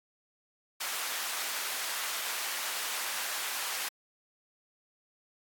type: high-pass noise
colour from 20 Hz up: pink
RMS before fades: -35 dBFS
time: 0.8-3.89 s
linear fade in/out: 10 ms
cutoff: 1100 Hz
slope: 12 dB/octave
effects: AAC 64 kbps